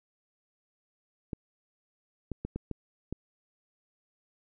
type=clicks; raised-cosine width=3 ms; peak=-21 dBFS; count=6; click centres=1.332 / 2.317 / 2.45 / 2.56 / 2.713 / 3.126 s; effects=none